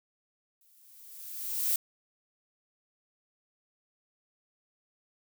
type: noise with exponential growth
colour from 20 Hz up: violet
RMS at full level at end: -26 dBFS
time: 0.61-1.76 s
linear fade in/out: 2 ms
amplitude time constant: 250 ms
effects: none